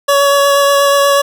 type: tone with vibrato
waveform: 25% pulse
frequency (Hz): 563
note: C#5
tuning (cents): +27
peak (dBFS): -4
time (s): 0.08-1.22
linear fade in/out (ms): 10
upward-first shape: sine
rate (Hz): 8.3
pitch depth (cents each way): 11
effects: 7-bit